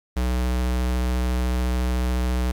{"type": "tone with vibrato", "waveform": "square", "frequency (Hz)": 62.1, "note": "B1", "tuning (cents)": 10, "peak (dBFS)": -21, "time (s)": [0.16, 2.52], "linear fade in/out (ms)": 10, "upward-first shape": "square", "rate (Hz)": 14, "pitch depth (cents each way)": 10, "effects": ["9-bit"]}